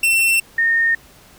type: tone pair in turn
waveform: 45% pulse / sine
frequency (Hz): 2697 / 1834.1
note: E7 / A#6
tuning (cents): +39 / -29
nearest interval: perfect fifth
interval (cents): 668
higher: first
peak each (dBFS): -13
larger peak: neither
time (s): 0.03-0.4 / 0.58-0.95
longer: neither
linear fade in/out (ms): 5
effects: pink hiss -47 dBFS RMS until 1.38 s